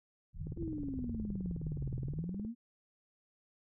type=low-pass noise; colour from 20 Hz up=white; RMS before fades=-43 dBFS; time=0.33-2.27 s; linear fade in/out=50 ms; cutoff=170 Hz; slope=96 dB/octave
type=click train; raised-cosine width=3 ms; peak=-31 dBFS; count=39; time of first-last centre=0.47-2.449 s; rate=19.2 Hz
type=exponential two-way sweep; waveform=sine; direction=down then up; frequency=349.2 to 123.47 to 243.5 Hz; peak=-37 dBFS; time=0.56-2.55 s; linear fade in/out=50 ms; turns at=1.98 s
effects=none